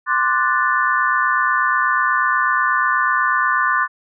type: chord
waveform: sine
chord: D dominant seventh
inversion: third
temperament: equal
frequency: 1046.5 / 1174.7 / 1480 / 1760 Hz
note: C6 / D6 / F#6 / A6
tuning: 0 / 0 / 0 / 0 cents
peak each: -20 dBFS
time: 0.06-3.88 s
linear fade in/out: 50 ms
effects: none